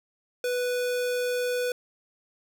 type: tone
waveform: square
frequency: 493.9 Hz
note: B4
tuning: in tune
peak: -26 dBFS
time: 0.44-1.72 s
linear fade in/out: 2 ms
effects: none